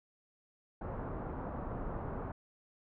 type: low-pass noise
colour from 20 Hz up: pink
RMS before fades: -40 dBFS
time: 0.81-2.32 s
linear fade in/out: 5 ms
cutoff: 1200 Hz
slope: 24 dB/octave
effects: none